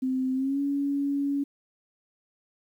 sine tone with pitch glide, 259.6 to 281.5 Hz, C4 to C#4, -13 to +27 cents, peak -24 dBFS, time 0.02-1.44 s, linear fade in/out 10 ms, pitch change +140 cents, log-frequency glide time 0.34-0.6 s, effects 10-bit

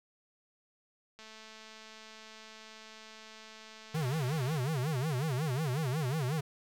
click train, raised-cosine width 0.2 ms, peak -34 dBFS, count 741, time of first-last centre 1.19-4.569 s, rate 219 Hz
square tone with vibrato, 141.4 Hz, C#3, 35 cents sharp, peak -31 dBFS, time 3.94-6.41 s, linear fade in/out 10 ms, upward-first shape sine, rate 5.5 Hz, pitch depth 250 cents each way
effects none

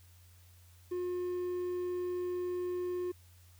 triangle tone with quantisation, 358.2 Hz, F4, 44 cents sharp, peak -31 dBFS, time 0.91-3.12 s, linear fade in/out 10 ms, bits 10, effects added 88 Hz sine -57 dBFS peak until 3.59 s + white hiss -65 dBFS RMS until 3.59 s

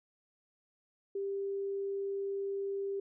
sine tone, 395.2 Hz, G4, 14 cents sharp, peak -33 dBFS, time 1.15-3 s, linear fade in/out 5 ms, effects none

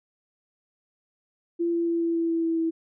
sine tone with pitch steps, 340.5 / 338.5 / 336.6 / 334.7 / 332.7 / 330.8 / 328.9 / 327 Hz, F4 / E4 / E4 / E4 / E4 / E4 / E4 / E4, -44 / +46 / +36 / +26 / +16 / +6 / -4 / -14 cents, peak -22 dBFS, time 1.59-2.71 s, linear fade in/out 20 ms, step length 140 ms, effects none

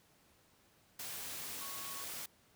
sine tone in noise, 1108.7 Hz, C#6, in tune, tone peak -50 dBFS, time 1.61-2.04 s, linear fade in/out 5 ms, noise white, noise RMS -44 dBFS, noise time 0.99-2.26 s, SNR -9 dB, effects pink hiss -68 dBFS RMS until 2.55 s + high-pass 60 Hz 12 dB/octave

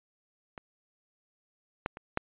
clicks, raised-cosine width 0.5 ms, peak -26 / -15 / -27 / -12 dBFS, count 4, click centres 0.578 / 1.861 / 1.971 / 2.174 s, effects resampled to 8000 Hz

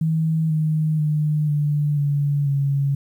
sine tone with pitch steps, 160 / 155.71 / 151.54 / 147.49 / 143.54 / 139.69 Hz, D#3 / D#3 / D#3 / D3 / D3 / C#3, +49 / +2 / -45 / +8 / -39 / +14 cents, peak -17 dBFS, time 0.01-2.95 s, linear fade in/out 5 ms, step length 490 ms, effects 9-bit

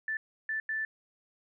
sine tone bursts at uneven times, 1760 Hz, A6, in tune, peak -30 dBFS, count 3, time 0.08-0.17 / 0.49-0.6 / 0.69-0.85 s, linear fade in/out 2 ms, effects none

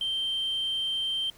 sine tone, 3135 Hz, G7, 1 cent flat, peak -25 dBFS, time 0.01-1.3 s, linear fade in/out 2 ms, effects tanh soft clip ceiling -24 dBFS + pink hiss -55 dBFS RMS until 1.37 s

